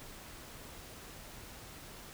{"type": "silence", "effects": ["pink hiss -50 dBFS RMS until 2.13 s"]}